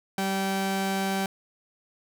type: tone pair together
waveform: sawtooth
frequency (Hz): 193.65 / 387.3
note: G3 / G4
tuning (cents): -21 / -21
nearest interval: octave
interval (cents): 1200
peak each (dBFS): -23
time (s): 0.18-1.26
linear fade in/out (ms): 2
effects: none